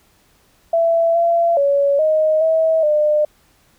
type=tone with pitch steps; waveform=sine; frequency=667 / 679 / 563 / 624 / 644 / 602 Hz; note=E5 / F5 / C#5 / D#5 / E5 / D5; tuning=+20 / -49 / +27 / +5 / -41 / +43 cents; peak=-12 dBFS; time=0.73-3.25 s; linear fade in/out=5 ms; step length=420 ms; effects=pink hiss -56 dBFS RMS until 3.78 s